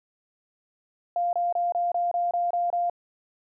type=tone bursts; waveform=sine; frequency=698.5 Hz; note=F5; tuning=in tune; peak=-22 dBFS; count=9; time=1.16-2.898 s; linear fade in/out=2 ms; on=170 ms; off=26 ms; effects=none